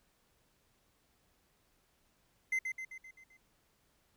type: tone with echo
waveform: triangle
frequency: 2066 Hz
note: C7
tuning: 22 cents flat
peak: -28 dBFS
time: 2.52-2.59 s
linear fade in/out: 5 ms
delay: 130 ms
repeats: 6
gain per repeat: -5 dB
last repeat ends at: 3.37 s
effects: pink hiss -73 dBFS RMS until 4.16 s